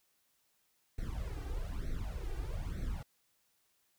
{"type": "noise with flanger", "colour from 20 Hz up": "brown", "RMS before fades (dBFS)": -38, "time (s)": [0.98, 3.03], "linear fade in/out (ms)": 5, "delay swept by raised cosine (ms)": [0.49, 2.59], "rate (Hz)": 1.1, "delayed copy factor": 0.95, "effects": ["white hiss -75 dBFS RMS until 3.98 s"]}